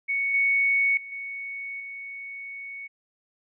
sine tone with level steps, 2222 Hz, C#7, 4 cents sharp, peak -23 / -19 / -37 / -32 / -35 dBFS, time 0.08-2.88 s, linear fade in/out 20 ms, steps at 0.34 / 0.97 / 1.12 / 1.8 s, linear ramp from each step 2 ms, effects none

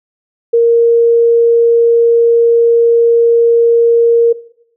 sine tone, 466.2 Hz, A#4, in tune, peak -5 dBFS, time 0.53-4.33 s, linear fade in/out 10 ms, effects noise-tail reverb RT60 0.7 s tail -19 dB re dry

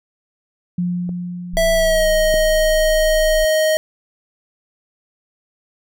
sine tone with exponential decay, 177.1 Hz, F3, 24 cents sharp, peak -16 dBFS, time 0.78-3.31 s, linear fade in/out 5 ms, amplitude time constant 550 ms
clicks, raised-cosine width 2 ms, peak -20 / -14 dBFS, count 2, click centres 1.092 / 2.341 s
sine tone, 27.88 Hz, A0, 24 cents sharp, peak -20 dBFS, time 1.53-3.45 s, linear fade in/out 10 ms
square tone with pitch glide, 658 to 625.8 Hz, E5 to D#5, -3 to +10 cents, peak -14 dBFS, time 1.57-3.77 s, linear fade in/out 0 ms, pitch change -87 cents, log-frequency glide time 1.73-2.08 s
effects none

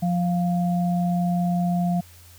sine tone pair together, 176.35 / 698.5 Hz, F3 / F5, +17 / 0 cents, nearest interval 2 octaves, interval 2383 cents, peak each -20 / -28 dBFS, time 0.02-2.01 s, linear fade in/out 10 ms, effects added 87 Hz sine -48 dBFS peak until 2.38 s + white hiss -51 dBFS RMS until 2.38 s

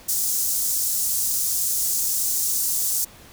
pink high-pass noise, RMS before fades -23 dBFS, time 0.08-3.05 s, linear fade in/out 10 ms, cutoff 6300 Hz, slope 24 dB/octave, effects pink hiss -47 dBFS RMS until 3.32 s

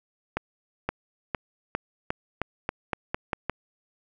accelerating click train, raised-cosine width 0.5 ms, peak -11 dBFS, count 11, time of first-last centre 0.37-3.496 s, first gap 520 ms, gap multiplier 0.88, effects none

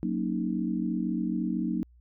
sine chord, D# minor seventh, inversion first, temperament equal, 185 / 233.1 / 277.2 / 311.1 Hz, F#3 / A#3 / C#4 / D#4, 0 / 0 / 0 / 0 cents, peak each -31 / -31 / -36 / -32 dBFS, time 0.03-1.83 s, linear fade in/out 0 ms, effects added 60 Hz sine -54 dBFS peak until 2 s

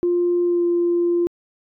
sine tone with pitch glide, 350.5 to 346.3 Hz, F4 to F4, +6 to -15 cents, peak -15 dBFS, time 0.03-1.27 s, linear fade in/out 0 ms, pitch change -21 cents, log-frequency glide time 0.44-0.64 s, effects tanh soft clip ceiling -11 dBFS

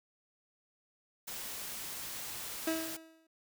white noise, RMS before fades -42 dBFS, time 1.27-2.97 s, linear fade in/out 10 ms
30% pulse tone with exponential decay, 323.1 Hz, E4, 35 cents flat, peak -26 dBFS, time 2.67-3.27 s, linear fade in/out 5 ms, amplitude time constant 130 ms
effects noise-tail reverb RT60 0.1 s tail -25 dB re dry

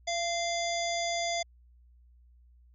harmonic tone with a mistuned harmonic, 692 Hz, F5, 16 cents flat, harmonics 1 / 3 / 5 / 7 / 9 / 10, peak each -31 / -36 / -38 / -39 / -41 / -41 dBFS, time 0.07-1.43 s, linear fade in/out 10 ms, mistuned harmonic 1, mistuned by -22 cents, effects added 60 Hz sine -56 dBFS peak until 2.74 s

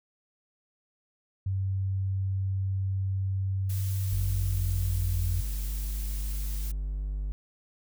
sine tone with pitch glide, 96.1 to 89.66 Hz, G2 to F2, -34 to +46 cents, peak -26 dBFS, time 1.46-5.41 s, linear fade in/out 5 ms, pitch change -120 cents, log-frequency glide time 4.02-5.23 s
blue noise, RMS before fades -42 dBFS, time 3.69-6.72 s, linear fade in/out 10 ms
triangle tone, 49.57 Hz, G1, 20 cents sharp, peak -27 dBFS, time 4.12-7.32 s, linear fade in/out 0 ms
effects none

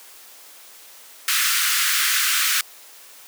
pink high-pass noise, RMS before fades -20 dBFS, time 1.28-2.61 s, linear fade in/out 2 ms, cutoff 1300 Hz, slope 48 dB/octave, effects white hiss -45 dBFS RMS until 3.27 s + high-pass 400 Hz 12 dB/octave

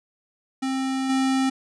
square tone with level steps, 264.8 Hz, C4, 21 cents sharp, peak -24 / -20 dBFS, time 0.62-1.5 s, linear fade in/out 10 ms, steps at 1.09 s, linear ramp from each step 10 ms, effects resampled to 22050 Hz

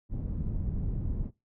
pink low-pass noise, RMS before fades -32 dBFS, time 0.09-1.31 s, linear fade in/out 50 ms, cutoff 170 Hz, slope 12 dB/octave, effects noise-tail reverb RT60 0.2 s tail -17 dB re dry

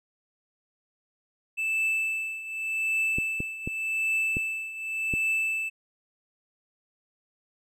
triangle tone with tremolo, 2637 Hz, E7, in tune, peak -21 dBFS, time 1.57-5.7 s, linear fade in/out 20 ms, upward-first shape triangle, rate 0.87 Hz, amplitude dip 80%
clicks, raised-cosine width 3 ms, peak -18 dBFS, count 5, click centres 3.185 / 3.404 / 3.675 / 4.369 / 5.138 s
effects none

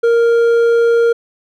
sine tone with hard clipping, 466.2 Hz, A#4, in tune, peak -10 dBFS, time 0.03-1.13 s, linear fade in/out 10 ms, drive 5 dB, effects none

